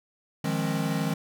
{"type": "chord", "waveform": "square", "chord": "F minor seventh", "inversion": "third", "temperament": "equal with one note detuned", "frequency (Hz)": [155.56, 174.61, 207.7, 267.6], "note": ["Eb3", "F3", "Ab3", "C4"], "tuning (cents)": [0, 0, 0, 39], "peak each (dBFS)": [-30, -33, -32, -33], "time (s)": [0.44, 1.14], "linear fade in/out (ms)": 5, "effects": []}